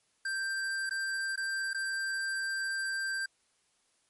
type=tone with dropouts; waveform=square; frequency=1574 Hz; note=G6; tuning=7 cents sharp; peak=-32 dBFS; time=0.25-3.26 s; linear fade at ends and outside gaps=5 ms; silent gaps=0.895-0.908 / 1.359-1.375 / 1.733-1.745 s; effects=white hiss -72 dBFS RMS until 4.09 s + MP3 48 kbps